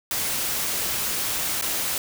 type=noise with dropouts; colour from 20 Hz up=white; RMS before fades=-26 dBFS; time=0.11-1.98 s; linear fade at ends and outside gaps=1 ms; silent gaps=1.613-1.623 s; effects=none